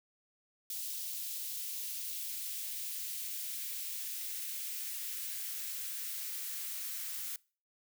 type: noise with high-pass filter sweep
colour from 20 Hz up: blue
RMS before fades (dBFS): -40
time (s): 0.7-7.36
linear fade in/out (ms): 2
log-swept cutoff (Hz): 3300 to 1400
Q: 1.1
effects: noise-tail reverb RT60 0.4 s tail -24 dB re dry